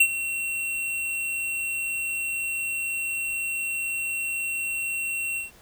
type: tone with ADSR envelope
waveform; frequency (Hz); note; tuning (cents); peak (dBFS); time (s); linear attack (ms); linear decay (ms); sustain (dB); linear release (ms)
square; 2726; F7; -43; -13; 0-5.51; 7; 63; -14; 140
effects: pink hiss -53 dBFS RMS until 5.61 s